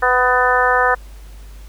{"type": "harmonic tone with a mistuned harmonic", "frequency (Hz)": 250, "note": "B3", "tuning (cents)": 21, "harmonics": [2, 3, 4, 5, 6, 7], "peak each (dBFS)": [-19, -19, -19, -19, -19, -19], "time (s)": [0.02, 0.95], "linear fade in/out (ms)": 10, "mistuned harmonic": 7, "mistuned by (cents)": 23, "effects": ["added 50 Hz sine -34 dBFS peak until 1.68 s", "pink hiss -48 dBFS RMS until 1.68 s"]}